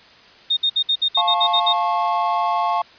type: tone bursts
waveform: sine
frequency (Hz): 3682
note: A#7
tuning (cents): -22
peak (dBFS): -15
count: 10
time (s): 0.5-1.731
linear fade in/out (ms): 10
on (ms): 70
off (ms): 59
type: chord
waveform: triangle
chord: F augmented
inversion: none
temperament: just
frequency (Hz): 698.5 / 873.1 / 1091.3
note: F5 / A5 / C#6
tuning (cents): 0 / -14 / -27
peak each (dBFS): -20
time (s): 1.17-2.82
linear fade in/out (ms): 5
type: noise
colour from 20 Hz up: violet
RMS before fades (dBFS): -29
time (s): 1.39-2.83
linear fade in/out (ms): 50
effects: white hiss -47 dBFS RMS until 2.98 s + resampled to 11025 Hz